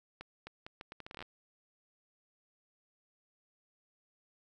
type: accelerating click train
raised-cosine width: 0.3 ms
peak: -29 dBFS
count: 14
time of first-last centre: 0.21-1.225 s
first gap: 260 ms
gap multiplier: 0.75
effects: none